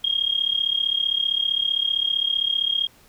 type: tone with amplitude modulation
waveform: sine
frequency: 3245 Hz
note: G#7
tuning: 41 cents flat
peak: -16 dBFS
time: 0.04-2.87 s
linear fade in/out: 5 ms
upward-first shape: sine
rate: 35.4 Hz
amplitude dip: 85%
effects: pink hiss -54 dBFS RMS until 3.08 s